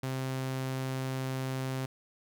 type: tone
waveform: sawtooth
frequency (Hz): 131.5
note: C3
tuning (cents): +9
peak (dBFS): -28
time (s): 0.03-1.86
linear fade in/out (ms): 5
effects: none